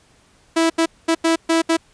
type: tone bursts at uneven times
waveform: sawtooth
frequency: 328.3 Hz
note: E4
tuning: 7 cents flat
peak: -10 dBFS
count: 6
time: 0.56-0.7 / 0.78-0.86 / 1.08-1.15 / 1.24-1.36 / 1.49-1.62 / 1.69-1.77 s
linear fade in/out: 10 ms
effects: pink hiss -55 dBFS RMS until 1.93 s + resampled to 22050 Hz